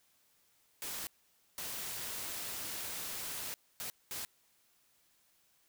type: noise bursts at uneven times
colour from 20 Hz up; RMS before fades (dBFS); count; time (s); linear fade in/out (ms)
white; -41; 4; 0.82-1.07 / 1.58-3.54 / 3.8-3.9 / 4.11-4.25; 0
effects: white hiss -71 dBFS RMS until 5.68 s